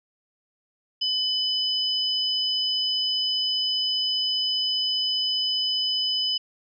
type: tone pair together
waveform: sine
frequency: 3000 / 5045 Hz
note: F#7 / D#8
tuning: +23 / +23 cents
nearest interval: major sixth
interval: 900 cents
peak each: -25 dBFS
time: 1.01-6.38 s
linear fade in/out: 10 ms
effects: none